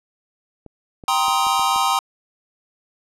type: clicks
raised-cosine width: 2 ms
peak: -26 dBFS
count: 6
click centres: 0.663 / 1.038 / 1.283 / 1.468 / 1.595 / 1.761 s
type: chord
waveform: square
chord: C minor seventh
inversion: second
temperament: just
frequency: 784.9 / 941.9 / 1046.5 / 1255.8 Hz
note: G5 / Bb5 / C6 / Eb6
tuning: +2 / +18 / 0 / +16 cents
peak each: -23 dBFS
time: 1.08-1.99 s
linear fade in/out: 2 ms
effects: low-pass 12000 Hz 12 dB/octave